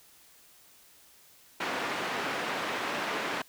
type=band-pass noise; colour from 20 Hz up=white; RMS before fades=-33 dBFS; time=1.6-3.42 s; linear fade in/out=5 ms; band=210 to 1900 Hz; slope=12 dB/octave; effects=white hiss -58 dBFS RMS until 3.48 s